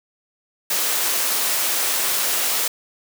white high-pass noise, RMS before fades -21 dBFS, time 0.7-2.68 s, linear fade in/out 5 ms, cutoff 350 Hz, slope 12 dB/octave, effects none

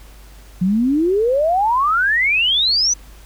sine exponential sweep, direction up, 174.5 to 6120 Hz, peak -13 dBFS, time 0.61-2.94 s, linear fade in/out 10 ms, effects added 50 Hz sine -39 dBFS peak until 3.25 s + pink hiss -47 dBFS RMS until 3.25 s

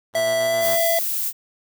5% pulse tone with tremolo, 119.2 Hz, A#2, 39 cents sharp, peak -20 dBFS, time 0.13-0.79 s, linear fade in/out 50 ms, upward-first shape square, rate 7.3 Hz, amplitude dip 25%
square tone with pitch glide, 659.3 to 668.1 Hz, E5 to E5, 0 to +23 cents, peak -19 dBFS, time 0.15-0.99 s, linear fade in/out 2 ms, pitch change +23 cents, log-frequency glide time 0.4-0.58 s
violet noise, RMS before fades -24 dBFS, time 0.6-1.33 s, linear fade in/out 50 ms
effects none

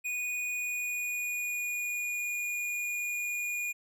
square tone with pitch glide, 2470 to 2439 Hz, D#7 to D#7, -13 to -35 cents, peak -32 dBFS, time 0.04-3.73 s, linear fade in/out 20 ms, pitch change -22 cents, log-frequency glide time 0.33-2.34 s, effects none

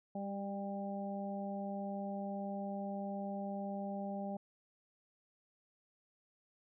harmonic tone with a mistuned harmonic, 198.8 Hz, G3, 25 cents sharp, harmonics 1 / 2 / 3 / 4, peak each -40 / -51 / -44 / -45 dBFS, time 0.15-4.37 s, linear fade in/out 5 ms, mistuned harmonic 2, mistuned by -17 cents, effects none

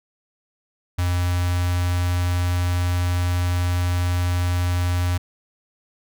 square tone with notch filter, 88.8 Hz, F2, 29 cents sharp, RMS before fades -21 dBFS, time 0.98-5.18 s, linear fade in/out 10 ms, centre 380 Hz, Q 0.72, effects none

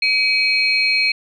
sine tone cluster, 2282 / 2533 / 4230 Hz, C#7 / D#7 / C8, +50 / +30 / +18 cents, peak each -18 dBFS, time 0.02-1.12 s, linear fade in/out 5 ms, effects tanh soft clip ceiling -5 dBFS

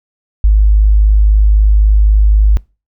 sine tone, 51.91 Hz, G#1, in tune, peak -4 dBFS, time 0.44-2.57 s, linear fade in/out 0 ms, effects noise-tail reverb RT60 0.3 s tail -24 dB re dry

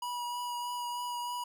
square tone with vibrato, 970 Hz, B5, 31 cents flat, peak -35 dBFS, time 0.02-1.44 s, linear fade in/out 5 ms, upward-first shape triangle, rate 3.2 Hz, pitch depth 15 cents each way, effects none

